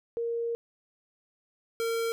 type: tone pair in turn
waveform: sine / square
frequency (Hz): 466.2 / 458.5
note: A#4 / A#4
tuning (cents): 0 / -29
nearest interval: unison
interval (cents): 29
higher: first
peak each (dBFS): -28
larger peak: neither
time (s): 0.17-0.55 / 1.8-2.12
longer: first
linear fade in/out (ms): 0
effects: none